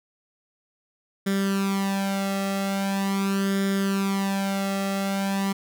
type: tone with flanger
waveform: sawtooth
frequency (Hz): 196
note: G3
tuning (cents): 0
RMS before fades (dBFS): -25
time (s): 1.26-5.53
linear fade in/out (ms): 10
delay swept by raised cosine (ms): 0.57 to 1.54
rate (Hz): 0.42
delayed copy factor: +0.75
effects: none